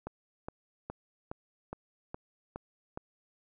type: click train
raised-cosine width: 1 ms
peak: -24 dBFS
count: 8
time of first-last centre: 0.07-2.975 s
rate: 2.41 Hz
effects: none